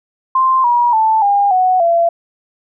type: tone with pitch steps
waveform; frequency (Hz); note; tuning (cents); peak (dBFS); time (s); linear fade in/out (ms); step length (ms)
sine; 1046.5 / 959.6 / 880 / 807 / 740 / 678.6; C6 / A#5 / A5 / G#5 / F#5 / F5; 0 / +50 / 0 / -50 / 0 / -50; -9; 0.35-2.09; 5; 290
effects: none